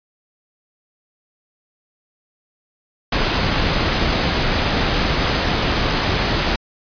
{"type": "noise", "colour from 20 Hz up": "pink", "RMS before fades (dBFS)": -18, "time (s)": [3.12, 6.56], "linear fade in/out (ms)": 5, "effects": ["resampled to 11025 Hz"]}